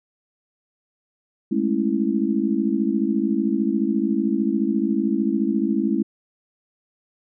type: chord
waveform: sine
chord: A major seventh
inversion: third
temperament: just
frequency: 206.2 / 220 / 275 / 330 Hz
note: G#3 / A3 / C#4 / E4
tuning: -12 / 0 / -14 / +2 cents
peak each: -24 dBFS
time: 1.51-6.03 s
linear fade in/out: 10 ms
effects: none